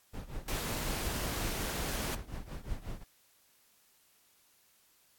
brown noise with tremolo, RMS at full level -37 dBFS, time 0.13-3.04 s, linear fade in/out 10 ms, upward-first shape triangle, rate 5.5 Hz, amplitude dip 90%
pink noise, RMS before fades -37 dBFS, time 0.48-2.15 s, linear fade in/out 2 ms
effects white hiss -67 dBFS RMS until 5.18 s + AAC 64 kbps

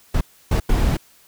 brown noise bursts at uneven times, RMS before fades -17 dBFS, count 3, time 0.14-0.21 / 0.51-0.6 / 0.69-0.97 s, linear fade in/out 5 ms, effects white hiss -53 dBFS RMS until 1.27 s

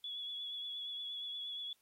sine tone with vibrato, 3393 Hz, G#7, 36 cents sharp, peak -40 dBFS, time 0.04-1.73 s, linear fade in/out 2 ms, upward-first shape sine, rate 8.5 Hz, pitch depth 26 cents each way, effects white hiss -75 dBFS RMS until 1.81 s + AAC 48 kbps

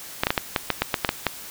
clicks, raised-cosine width 0.3 ms, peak -3 dBFS, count 11, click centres 0.235 / 0.269 / 0.305 / 0.378 / 0.562 / 0.703 / 0.82 / 0.942 / 1.048 / 1.091 / 1.267 s, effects white hiss -39 dBFS RMS until 1.5 s

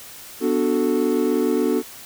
triangle chord, B minor seventh, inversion none, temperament equal, 246.9 / 293.7 / 370 / 440 Hz, B3 / D4 / F#4 / A4, 0 / 0 / 0 / 0 cents, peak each -21 dBFS, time 0.4-1.83 s, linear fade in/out 50 ms, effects white hiss -40 dBFS RMS until 2.05 s

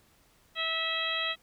harmonic tone, 650 Hz, E5, 24 cents flat, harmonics 1 / 2 / 3 / 4 / 5 / 6, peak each -40 / -37 / -35 / -36 / -33 / -36 dBFS, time 0.55-1.36 s, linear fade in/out 50 ms, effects pink hiss -64 dBFS RMS until 1.42 s

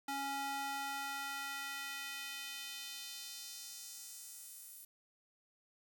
square tone with high-pass filter sweep, 277.2 Hz, C#4, in tune, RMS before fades -44 dBFS, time 0.08-4.85 s, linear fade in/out 5 ms, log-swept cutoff 590 to 11000 Hz, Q 1.3, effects 10-bit

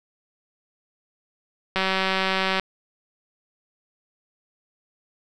click train, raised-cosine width 0.3 ms, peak -7 dBFS, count 160, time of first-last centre 1.76-2.597 s, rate 190 Hz, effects none

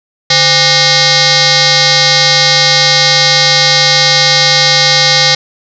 sine tone with frequency modulation, 146.83 Hz, D3, in tune, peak -5 dBFS, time 0.3-5.35 s, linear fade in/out 5 ms, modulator 667 Hz, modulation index 7.9, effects none

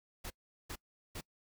pink noise bursts, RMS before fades -43 dBFS, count 3, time 0.24-1.212 s, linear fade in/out 10 ms, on 64 ms, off 390 ms, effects noise-tail reverb RT60 0.1 s tail -24 dB re dry

